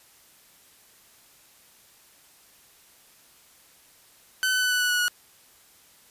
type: tone with pitch steps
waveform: sawtooth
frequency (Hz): 1519 / 1508.5 / 1498.1 / 1487.7 / 1477.5 / 1467.3 / 1457.1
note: F#6 / F#6 / F#6 / F#6 / F#6 / F#6 / F#6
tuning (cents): +45 / +33 / +21 / +9 / -3 / -15 / -27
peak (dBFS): -18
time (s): 4.43-5.081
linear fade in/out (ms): 0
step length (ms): 93
effects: white hiss -56 dBFS RMS until 6.1 s + resampled to 32000 Hz